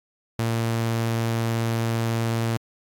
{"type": "tone", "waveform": "sawtooth", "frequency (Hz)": 114.8, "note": "A#2", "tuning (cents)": -26, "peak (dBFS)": -18, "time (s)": [0.39, 2.57], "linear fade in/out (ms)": 0, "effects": ["AAC 64 kbps"]}